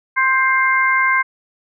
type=harmonic tone; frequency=526 Hz; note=C5; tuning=9 cents sharp; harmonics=2 / 3 / 4; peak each=-17 / -17 / -17 dBFS; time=0.16-1.23 s; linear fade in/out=20 ms; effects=none